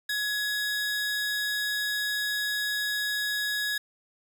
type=tone pair together; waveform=45% pulse; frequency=1679 / 3769 Hz; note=G#6 / A#7; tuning=+18 / +18 cents; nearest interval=octave + major second; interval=1400 cents; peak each=-28 / -33 dBFS; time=0.09-3.78 s; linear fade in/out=5 ms; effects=none